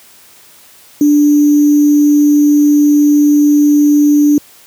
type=tone with sample-and-hold; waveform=sine; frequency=293.7 Hz; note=D4; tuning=in tune; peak=-5 dBFS; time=1.01-4.38 s; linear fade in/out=2 ms; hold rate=6300 Hz; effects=white hiss -42 dBFS RMS until 4.66 s + high-pass 80 Hz 12 dB/octave